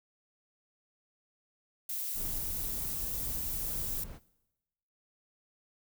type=noise; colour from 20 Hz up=violet; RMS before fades=-36 dBFS; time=1.89-4.04 s; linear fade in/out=5 ms
type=noise with tremolo; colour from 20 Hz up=brown; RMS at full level=-41 dBFS; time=2.14-4.2 s; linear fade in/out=50 ms; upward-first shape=triangle; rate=2 Hz; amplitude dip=25%
effects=noise-tail reverb RT60 1.0 s tail -22 dB re dry